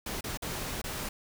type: noise with dropouts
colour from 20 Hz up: pink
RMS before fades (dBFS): -36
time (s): 0.06-1.09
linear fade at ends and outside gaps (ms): 5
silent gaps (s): 0.209-0.24 / 0.374-0.421 / 0.817-0.84
effects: none